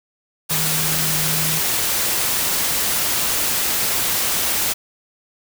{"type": "tone in noise", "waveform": "sine", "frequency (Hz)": 157, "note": "D#3", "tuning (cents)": 16, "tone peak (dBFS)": -26, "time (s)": [0.5, 1.6], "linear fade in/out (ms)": 20, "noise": "white", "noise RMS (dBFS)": -20, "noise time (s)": [0.49, 4.74], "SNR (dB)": -9, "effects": []}